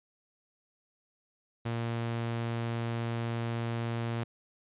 sawtooth tone, 116.4 Hz, A#2, 2 cents flat, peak -27 dBFS, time 1.65-4.24 s, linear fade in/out 10 ms, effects resampled to 8000 Hz

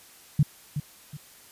sine tone with echo, 146.83 Hz, D3, in tune, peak -15 dBFS, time 0.39-0.43 s, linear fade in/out 5 ms, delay 370 ms, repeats 2, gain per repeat -10 dB, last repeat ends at 1.17 s, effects white hiss -52 dBFS RMS until 1.51 s + resampled to 32000 Hz

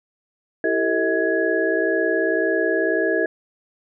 sine tone cluster, 330.4 / 388.7 / 450.5 / 637 / 1674 Hz, E4 / G4 / A4 / D#5 / G#6, +4 / -15 / +41 / +41 / +13 cents, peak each -24 dBFS, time 0.64-3.26 s, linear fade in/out 2 ms, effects none

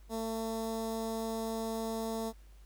15% pulse tone with notch filter, 224.1 Hz, A3, 32 cents sharp, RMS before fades -36 dBFS, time 0.09-2.33 s, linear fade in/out 50 ms, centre 2300 Hz, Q 0.75, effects added 50 Hz sine -52 dBFS peak until 2.65 s + pink hiss -67 dBFS RMS until 2.65 s

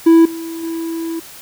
triangle tone with level steps, 329.6 Hz, E4, in tune, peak -3 / -22 / -18 dBFS, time 0.06-1.2 s, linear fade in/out 10 ms, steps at 0.25 / 0.63 s, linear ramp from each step 5 ms, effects white hiss -37 dBFS RMS until 1.41 s

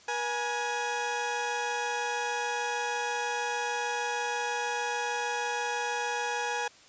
20% pulse tone pair together, 480 / 833.6 Hz, B4 / G#5, -49 / +6 cents, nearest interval minor seventh, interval 955 cents, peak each -29 / -26 dBFS, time 0.08-6.68 s, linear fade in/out 5 ms, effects white hiss -55 dBFS RMS until 6.88 s + resampled to 16000 Hz

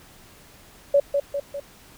sine tone with echo, 566 Hz, C#5, 36 cents sharp, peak -13 dBFS, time 0.94-1 s, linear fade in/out 5 ms, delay 200 ms, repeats 3, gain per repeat -5 dB, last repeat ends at 1.6 s, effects pink hiss -50 dBFS RMS until 1.97 s

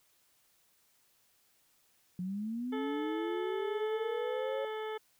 sine linear sweep, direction up, 176.1 to 549 Hz, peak -34 dBFS, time 2.19-4.65 s, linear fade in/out 2 ms
harmonic tone, 433.9 Hz, A4, 24 cents flat, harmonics 1 / 2 / 3 / 4 / 5 / 7 / 8, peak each -37 / -43 / -47 / -49 / -51 / -54 / -55 dBFS, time 2.72-4.98 s, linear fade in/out 10 ms
effects white hiss -70 dBFS RMS until 5.19 s

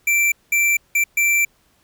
square tone bursts at uneven times, 2345 Hz, D7, 3 cents flat, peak -15 dBFS, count 4, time 0.07-0.32 / 0.52-0.77 / 0.95-1.04 / 1.17-1.45 s, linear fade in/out 5 ms, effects pink hiss -60 dBFS RMS until 1.83 s

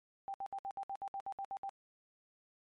sine tone bursts, 787 Hz, G5, 7 cents sharp, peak -38 dBFS, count 12, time 0.28-1.693 s, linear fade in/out 0 ms, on 60 ms, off 63 ms, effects MP3 48 kbps

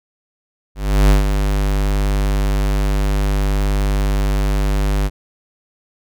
square tone with ADSR envelope, 49.71 Hz, G1, 25 cents sharp, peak -8 dBFS, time 0.75-5.1 s, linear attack 350 ms, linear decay 130 ms, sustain -7 dB, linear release 40 ms, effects none

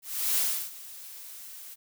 blue noise with ADSR envelope, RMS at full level -25 dBFS, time 0.02-1.76 s, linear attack 350 ms, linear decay 330 ms, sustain -19 dB, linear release 32 ms, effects none

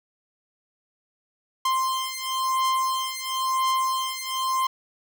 45% pulse beating tone pair, 1046.5 / 1047.48 Hz, C6 / C6, 0 / +2 cents, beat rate 0.98 Hz, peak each -26 / -26 dBFS, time 1.65-4.67 s, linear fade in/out 5 ms, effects none

